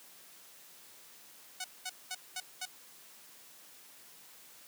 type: tone bursts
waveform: 5% pulse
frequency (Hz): 740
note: F#5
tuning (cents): 0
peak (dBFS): -25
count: 5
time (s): 1.6-2.655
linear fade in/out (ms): 5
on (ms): 43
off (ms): 210
effects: white hiss -56 dBFS RMS until 4.67 s + high-pass 150 Hz 12 dB/octave